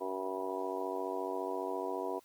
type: harmonic tone with a mistuned harmonic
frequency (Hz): 94.5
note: F#2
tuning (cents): +37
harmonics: 3 / 4 / 5 / 6 / 7 / 8 / 9 / 10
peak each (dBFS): -44 / -39 / -41 / -50 / -41 / -46 / -50 / -41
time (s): 0-2.2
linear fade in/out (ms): 20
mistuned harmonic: 10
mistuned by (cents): +54
effects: white hiss -65 dBFS RMS until 2.24 s + Opus 24 kbps

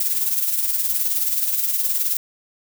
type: noise with tremolo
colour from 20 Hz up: violet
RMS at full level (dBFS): -19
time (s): 0-2.17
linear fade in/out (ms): 2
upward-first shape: sine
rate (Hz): 19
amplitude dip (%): 50
effects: none

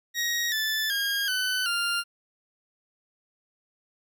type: tone with pitch steps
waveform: 20% pulse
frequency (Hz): 1887 / 1750.5 / 1623.9 / 1506.4 / 1397.4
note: A#6 / A6 / G#6 / F#6 / F6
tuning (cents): +21 / -9 / -39 / +31 / +1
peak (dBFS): -20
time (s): 0.14-2.04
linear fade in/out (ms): 50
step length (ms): 380
effects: none

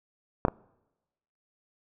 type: clicks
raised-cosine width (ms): 1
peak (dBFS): -6 / -11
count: 2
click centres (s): 0.451 / 0.483
effects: noise-tail reverb RT60 1.0 s tail -26 dB re dry

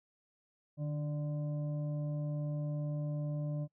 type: tone with frequency modulation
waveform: sine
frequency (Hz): 149.6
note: D3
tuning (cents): +32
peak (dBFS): -33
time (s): 0.77-3.68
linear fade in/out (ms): 50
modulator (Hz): 441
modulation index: 0.48
effects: noise-tail reverb RT60 0.1 s tail -26 dB re dry

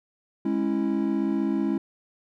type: chord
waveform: triangle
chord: C# minor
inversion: second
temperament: equal with one note detuned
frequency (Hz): 207.7 / 273.8 / 329.6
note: G#3 / C#4 / E4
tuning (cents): 0 / -21 / 0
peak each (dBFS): -25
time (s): 0.45-1.78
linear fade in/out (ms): 5
effects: none

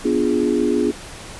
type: chord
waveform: sine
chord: B diminished seventh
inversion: none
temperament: equal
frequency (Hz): 246.9 / 293.7 / 349.2 / 415.3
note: B3 / D4 / F4 / Ab4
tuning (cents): 0 / 0 / 0 / 0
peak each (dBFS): -21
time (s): 0.04-0.92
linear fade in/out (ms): 20
effects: pink hiss -36 dBFS RMS until 1.39 s + resampled to 24000 Hz

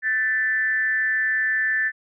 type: tone with frequency modulation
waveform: sine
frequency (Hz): 1767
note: A6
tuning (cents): +7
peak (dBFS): -19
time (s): 0.02-1.92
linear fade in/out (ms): 50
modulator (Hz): 231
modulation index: 0.48
effects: none

